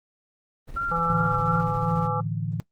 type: noise with tremolo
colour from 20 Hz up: brown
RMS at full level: -37 dBFS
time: 0.67-2.08 s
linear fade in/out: 20 ms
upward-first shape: square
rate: 14 Hz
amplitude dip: 45%
type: tone with vibrato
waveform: sine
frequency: 1362 Hz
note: F6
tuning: 44 cents flat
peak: -24 dBFS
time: 0.76-1.61 s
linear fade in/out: 10 ms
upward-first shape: triangle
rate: 2.6 Hz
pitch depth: 35 cents each way
type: harmonic tone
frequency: 167.4 Hz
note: E3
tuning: 27 cents sharp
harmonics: 1 / 3 / 5 / 7 / 8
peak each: -29 / -31 / -29 / -30 / -33 dBFS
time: 0.91-2.21 s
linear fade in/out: 10 ms
type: chord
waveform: sine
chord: A suspended fourth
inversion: none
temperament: equal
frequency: 110 / 146.83 / 164.81 Hz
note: A2 / D3 / E3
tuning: 0 / 0 / 0 cents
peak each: -30 dBFS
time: 1.1-2.6 s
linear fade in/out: 0 ms
effects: noise-tail reverb RT60 0.1 s tail -19 dB re dry + Opus 24 kbps